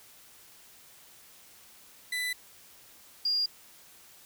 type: tone pair in turn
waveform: 30% pulse / sine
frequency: 1993 / 4820 Hz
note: B6 / D8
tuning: +15 / +44 cents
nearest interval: octave + minor third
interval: 1529 cents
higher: second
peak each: -27 / -25 dBFS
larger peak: second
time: 2.12-2.33 / 3.25-3.46 s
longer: neither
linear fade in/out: 5 ms
effects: white hiss -55 dBFS RMS until 4.25 s